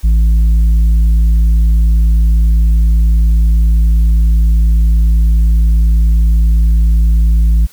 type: tone with tanh clipping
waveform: sine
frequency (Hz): 55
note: A1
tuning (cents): 0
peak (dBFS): -7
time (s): 0.03-7.67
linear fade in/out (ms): 20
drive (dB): 5
effects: white hiss -43 dBFS RMS until 7.72 s